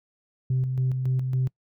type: tone with tremolo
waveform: sine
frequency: 129.3 Hz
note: C3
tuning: 20 cents flat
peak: -19 dBFS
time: 0.5-1.48 s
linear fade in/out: 5 ms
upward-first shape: square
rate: 3.6 Hz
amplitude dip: 45%
effects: noise-tail reverb RT60 0.1 s tail -26 dB re dry + tanh soft clip ceiling -18 dBFS